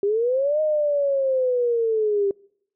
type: linear two-way sweep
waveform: sine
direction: up then down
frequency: 392 to 622.3 to 392 Hz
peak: -18 dBFS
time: 0.03-2.31 s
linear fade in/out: 2 ms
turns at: 0.61 s
effects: noise-tail reverb RT60 0.7 s tail -26 dB re dry